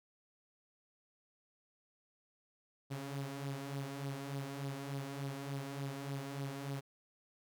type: tone with flanger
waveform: sawtooth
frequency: 138.59 Hz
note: C#3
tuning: in tune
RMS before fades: -42 dBFS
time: 2.9-6.81 s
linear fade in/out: 20 ms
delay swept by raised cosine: 0.2 to 4.4 ms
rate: 3.4 Hz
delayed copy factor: +0.55
effects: none